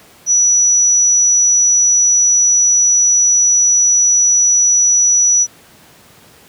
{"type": "tone", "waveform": "sine", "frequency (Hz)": 5890, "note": "F#8", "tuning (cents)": -9, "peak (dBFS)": -8, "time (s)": [0.26, 5.47], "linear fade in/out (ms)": 50, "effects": ["pink hiss -44 dBFS RMS until 6.48 s", "high-pass 100 Hz 12 dB/octave"]}